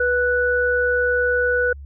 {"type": "tone pair together", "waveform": "sine", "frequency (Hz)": [491.3, 1480], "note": ["B4", "F#6"], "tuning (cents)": [-9, 0], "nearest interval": "octave + perfect fifth", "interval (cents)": 1909, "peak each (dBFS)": -19, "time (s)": [0, 1.73], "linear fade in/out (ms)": 5, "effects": ["added 70 Hz sine -34 dBFS peak until 1.85 s"]}